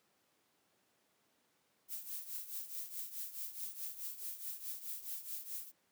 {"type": "noise with tremolo", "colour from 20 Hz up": "violet", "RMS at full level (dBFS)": -41, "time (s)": [1.88, 5.72], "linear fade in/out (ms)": 50, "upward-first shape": "triangle", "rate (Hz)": 4.7, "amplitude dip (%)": 80, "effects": ["pink hiss -75 dBFS RMS until 5.91 s", "high-pass 200 Hz 12 dB/octave"]}